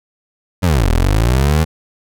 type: linear two-way sweep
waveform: 25% pulse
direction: down then up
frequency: 96.9 to 38.16 to 81.8 Hz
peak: -7 dBFS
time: 0.62-1.65 s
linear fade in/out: 20 ms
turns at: 0.9 s
effects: none